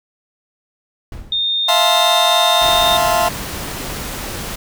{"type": "noise with exponential decay", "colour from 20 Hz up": "brown", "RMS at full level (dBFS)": -26, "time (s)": [1.12, 1.63], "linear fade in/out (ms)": 2, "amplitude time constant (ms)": 110}
{"type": "tone", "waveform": "sine", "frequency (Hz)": 3653, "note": "A#7", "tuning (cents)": -36, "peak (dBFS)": -15, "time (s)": [1.32, 2.97], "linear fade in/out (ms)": 2}
{"type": "chord", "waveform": "40% pulse", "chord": "F major seventh", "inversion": "third", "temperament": "just", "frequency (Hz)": [654.8, 698.5, 873.1, 1047.7], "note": ["E5", "F5", "A5", "C6"], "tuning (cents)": [-12, 0, -14, 2], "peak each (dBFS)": [-18, -16, -20, -18], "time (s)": [1.68, 3.29], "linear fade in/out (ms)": 10}
{"type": "noise", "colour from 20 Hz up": "pink", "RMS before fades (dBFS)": -26, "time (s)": [2.61, 4.56], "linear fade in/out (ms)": 10}
{"effects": []}